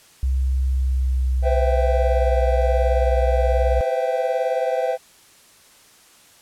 sine tone with pitch glide, 65.41 to 62.13 Hz, C2 to B1, 0 to +11 cents, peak -17 dBFS, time 0.23-3.81 s, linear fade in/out 0 ms, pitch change -89 cents, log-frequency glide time 0.67-2.34 s
triangle chord, C major seventh, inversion third, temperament equal with one note detuned, 504.6 / 523.3 / 659.3 / 784 Hz, B4 / C5 / E5 / G5, +37 / 0 / 0 / 0 cents, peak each -22 / -23 / -22 / -25 dBFS, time 1.42-4.98 s, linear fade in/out 50 ms
effects white hiss -51 dBFS RMS until 6.41 s + low-pass 11000 Hz 12 dB/octave

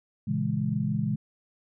sine chord, A# half-diminished seventh, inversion none, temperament equal, 116.54 / 138.59 / 164.81 / 207.7 Hz, A#2 / C#3 / E3 / G#3, 0 / 0 / 0 / 0 cents, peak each -32 / -30 / -31 / -29 dBFS, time 0.27-1.16 s, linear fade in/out 10 ms, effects none

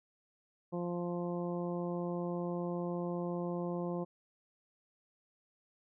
harmonic tone, 174.8 Hz, F3, 2 cents sharp, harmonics 1 / 2 / 3 / 4 / 5 / 6, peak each -37 / -39 / -41 / -47 / -49 / -49 dBFS, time 0.72-4.05 s, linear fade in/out 20 ms, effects none

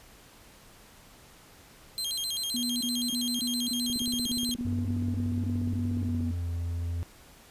sawtooth tone with vibrato, 3642 Hz, A#7, 41 cents flat, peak -27 dBFS, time 1.98-4.54 s, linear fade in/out 0 ms, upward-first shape square, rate 7.7 Hz, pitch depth 210 cents each way
sine tone bursts, 242.9 Hz, B3, 29 cents flat, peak -30 dBFS, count 13, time 2.54-6.314 s, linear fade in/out 5 ms, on 270 ms, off 22 ms
click train, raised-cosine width 3 ms, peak -28 dBFS, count 40, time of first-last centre 3.9-6.208 s, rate 16.9 Hz
triangle tone with pitch glide, 95.1 to 85.22 Hz, F#2 to F2, +48 to -42 cents, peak -27 dBFS, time 4.65-7.03 s, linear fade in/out 0 ms, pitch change -190 cents, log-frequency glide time 5.96-6.46 s
effects pink hiss -54 dBFS RMS until 7.5 s + resampled to 32000 Hz

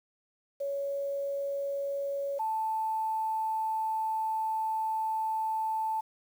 sine tone pair in turn, 559 / 880 Hz, C#5 / A5, +14 / 0 cents, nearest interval minor sixth, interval 786 cents, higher second, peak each -30 / -28 dBFS, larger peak second, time 0.6-2.39 / 2.39-6.01 s, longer second, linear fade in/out 10 ms, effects 9-bit

